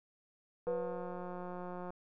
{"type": "click train", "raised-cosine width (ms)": 1, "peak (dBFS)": -31, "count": 222, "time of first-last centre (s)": [0.67, 1.905], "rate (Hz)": 179}
{"type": "tone with exponential decay", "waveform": "sine", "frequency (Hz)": 493.9, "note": "B4", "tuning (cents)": 0, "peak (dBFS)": -31, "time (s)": [0.67, 1.82], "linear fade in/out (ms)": 5, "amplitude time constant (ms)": 250}
{"effects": []}